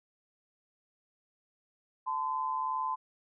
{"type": "tone pair together", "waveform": "sine", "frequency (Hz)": [880, 1022.4], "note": ["A5", "C6"], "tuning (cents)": [0, -40], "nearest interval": "minor third", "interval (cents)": 260, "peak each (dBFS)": [-36, -31], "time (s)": [2.06, 2.96], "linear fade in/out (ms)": 20, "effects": []}